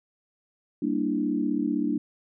sine chord, E half-diminished seventh, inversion first, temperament equal, 196 / 233.1 / 293.7 / 329.6 Hz, G3 / Bb3 / D4 / E4, 0 / 0 / 0 / 0 cents, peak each -32 / -29 / -26 / -32 dBFS, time 0.82-1.98 s, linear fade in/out 5 ms, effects none

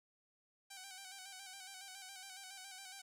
5% pulse tone with vibrato, 767 Hz, G5, 38 cents flat, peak -38 dBFS, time 0.7-3.02 s, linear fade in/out 10 ms, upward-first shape square, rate 7.2 Hz, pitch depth 46 cents each way, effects none

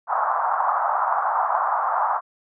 pink band-pass noise, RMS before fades -22 dBFS, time 0.07-2.21 s, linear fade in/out 50 ms, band 720 to 1300 Hz, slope 48 dB/octave, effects none

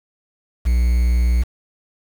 triangle tone with quantisation, 60.3 Hz, B1, 41 cents flat, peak -11 dBFS, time 0.65-1.44 s, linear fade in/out 20 ms, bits 6, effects none

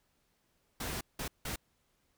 pink noise bursts at uneven times, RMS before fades -38 dBFS, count 3, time 0.8-1.01 / 1.19-1.28 / 1.45-1.56 s, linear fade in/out 5 ms, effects pink hiss -75 dBFS RMS until 2.17 s

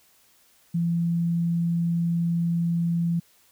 sine tone, 169.5 Hz, E3, 49 cents sharp, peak -21 dBFS, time 0.74-3.2 s, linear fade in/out 10 ms, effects white hiss -60 dBFS RMS until 3.51 s

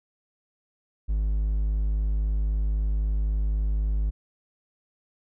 triangle tone, 51.9 Hz, G#1, in tune, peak -20 dBFS, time 1.08-4.11 s, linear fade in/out 20 ms, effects none

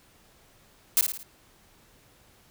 blue noise with echo, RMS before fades -20 dBFS, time 0.97-1.01 s, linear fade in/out 0 ms, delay 55 ms, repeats 4, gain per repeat -6 dB, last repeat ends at 1.23 s, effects pink hiss -59 dBFS RMS until 2.5 s

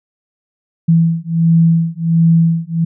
sine beating tone pair, 164.81 / 166.21 Hz, E3 / E3, 0 / +15 cents, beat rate 1.4 Hz, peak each -12 dBFS, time 0.88-2.85 s, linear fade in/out 10 ms, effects none

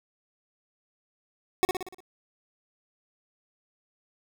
25% pulse tone with echo, 370 Hz, F#4, in tune, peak -15 dBFS, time 1.63-1.65 s, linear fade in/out 0 ms, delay 59 ms, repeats 6, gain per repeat -5 dB, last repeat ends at 2.004 s, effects none

